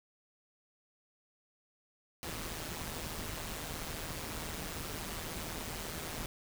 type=noise with amplitude modulation; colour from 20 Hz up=pink; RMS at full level=-38 dBFS; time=2.23-6.26 s; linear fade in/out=0 ms; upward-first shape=sine; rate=159 Hz; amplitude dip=65%; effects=none